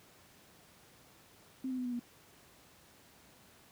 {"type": "tone with pitch steps", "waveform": "sine", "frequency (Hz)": [261.6, 256.1, 250.7, 245.4, 240.2], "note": ["C4", "C4", "B3", "B3", "B3"], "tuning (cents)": [0, -37, 26, -11, -48], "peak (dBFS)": -34, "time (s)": [1.64, 1.995], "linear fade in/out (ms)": 5, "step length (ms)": 71, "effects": ["pink hiss -61 dBFS RMS until 3.71 s", "high-pass 80 Hz 12 dB/octave"]}